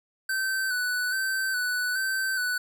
square tone with vibrato, 1516 Hz, F#6, 42 cents sharp, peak -26 dBFS, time 0.29-2.58 s, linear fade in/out 5 ms, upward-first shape square, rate 1.2 Hz, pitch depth 34 cents each way, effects none

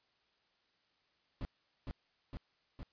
brown noise with echo, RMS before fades -39 dBFS, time 1.41-1.45 s, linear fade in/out 0 ms, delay 460 ms, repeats 3, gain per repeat -2 dB, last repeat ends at 2.83 s, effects white hiss -75 dBFS RMS until 2.92 s + resampled to 11025 Hz

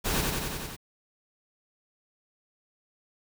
pink noise with echo, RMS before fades -28 dBFS, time 0.04-0.22 s, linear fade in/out 20 ms, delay 91 ms, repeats 6, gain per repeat -2 dB, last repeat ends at 0.766 s, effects none

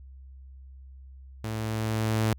sawtooth tone with level ramp, 110 Hz, A2, in tune, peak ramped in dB -27 to -18 dBFS, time 1.44-2.33 s, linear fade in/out 0 ms, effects added 66 Hz sine -44 dBFS peak until 2.38 s

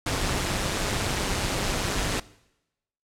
pink noise with amplitude modulation, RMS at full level -24 dBFS, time 0.06-2.2 s, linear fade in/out 5 ms, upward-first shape sine, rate 197 Hz, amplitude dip 60%, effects noise-tail reverb RT60 0.9 s tail -21 dB re dry + low-pass 9000 Hz 12 dB/octave

